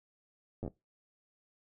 slowing click train, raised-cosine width 2 ms, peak -26 dBFS, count 5, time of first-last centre 0.63-0.678 s, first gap 9 ms, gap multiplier 1.2, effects noise-tail reverb RT60 0.2 s tail -19 dB re dry

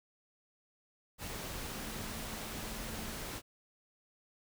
sine tone in noise, 220 Hz, A3, in tune, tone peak -49 dBFS, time 1.73-3.16 s, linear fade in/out 50 ms, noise pink, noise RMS -42 dBFS, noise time 1.18-3.42 s, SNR -10 dB, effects none

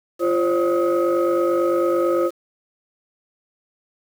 sine tone cluster, 346.4 / 529 / 578 / 1266 Hz, F4 / C5 / D5 / D#6, -14 / +19 / -28 / +30 cents, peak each -18 / -19 / -26 / -25 dBFS, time 0.19-2.31 s, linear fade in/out 50 ms, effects tanh soft clip ceiling -11 dBFS + 7-bit

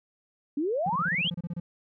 sine exponential sweep, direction up, 272.9 to 3400 Hz, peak -25 dBFS, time 0.57-1.3 s, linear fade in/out 5 ms
triangle tone bursts, 172.2 Hz, F3, 24 cents flat, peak -28 dBFS, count 12, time 0.86-1.6 s, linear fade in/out 5 ms, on 36 ms, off 28 ms
effects none

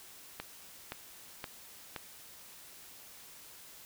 click train, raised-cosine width 0.3 ms, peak -22 dBFS, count 4, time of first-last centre 0.4-1.962 s, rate 1.92 Hz, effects white hiss -53 dBFS RMS until 3.85 s

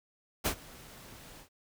pink noise with ADSR envelope, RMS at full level -28 dBFS, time 0.44-1.49 s, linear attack 23 ms, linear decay 82 ms, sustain -23 dB, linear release 94 ms, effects none

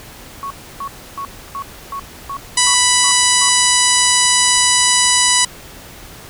sine tone bursts, 1109 Hz, C#6, in tune, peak -22 dBFS, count 9, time 0.43-3.487 s, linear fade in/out 0 ms, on 73 ms, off 300 ms
harmonic tone, 987.8 Hz, B5, in tune, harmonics 1 / 2 / 3 / 4 / 5 / 6 / 7 / 8 / 9 / 10, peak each -20 / -20 / -20 / -20 / -20 / -20 / -20 / -20 / -20 / -20 dBFS, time 2.57-5.45 s, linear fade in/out 5 ms
effects pink hiss -37 dBFS RMS until 6.29 s

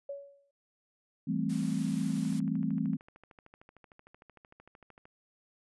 sine tone with exponential decay, 562 Hz, C#5, 24 cents sharp, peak -34 dBFS, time 0.09-0.51 s, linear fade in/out 5 ms, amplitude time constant 91 ms
sine chord, A minor seventh, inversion second, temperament equal, 164.81 / 196 / 220 / 261.6 Hz, E3 / G3 / A3 / C4, 0 / 0 / 0 / 0 cents, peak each -34 dBFS, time 1.27-2.97 s, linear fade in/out 10 ms
white noise, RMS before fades -48 dBFS, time 1.49-2.4 s, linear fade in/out 10 ms
click train, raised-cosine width 0.5 ms, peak -39 dBFS, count 40, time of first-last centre 2.1-5.055 s, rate 13.2 Hz
effects resampled to 24000 Hz

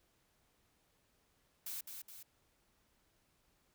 blue noise with echo, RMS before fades -43 dBFS, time 1.66-1.81 s, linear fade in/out 5 ms, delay 210 ms, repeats 2, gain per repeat -5 dB, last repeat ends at 2.23 s, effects pink hiss -75 dBFS RMS until 3.74 s

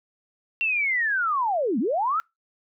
sine linear two-way sweep, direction down then up, 2742 to 196 to 1364 Hz, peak -21 dBFS, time 0.61-2.2 s, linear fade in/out 0 ms, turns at 1.79 s, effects noise-tail reverb RT60 0.2 s tail -26 dB re dry

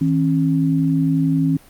sine tone pair together, 160.2 / 271.3 Hz, E3 / C#4, -49 / -37 cents, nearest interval major sixth, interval 912 cents, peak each -17 dBFS, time 0.01-1.57 s, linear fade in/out 5 ms, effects pink hiss -48 dBFS RMS until 1.69 s + Opus 48 kbps

